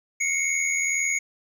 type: tone cluster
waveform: sine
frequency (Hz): 2148 / 2230 / 6710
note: C7 / C#7 / G#8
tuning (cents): +45 / +10 / +17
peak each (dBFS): -25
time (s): 0.2-1.19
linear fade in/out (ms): 10
effects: tanh soft clip ceiling -17 dBFS + 9-bit